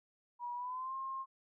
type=tone with pitch glide; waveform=sine; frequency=966 to 1065.7 Hz; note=B5 to C6; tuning=-39 to +31 cents; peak=-38 dBFS; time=0.39-1.26 s; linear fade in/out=50 ms; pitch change=+170 cents; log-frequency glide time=0.54-0.95 s; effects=none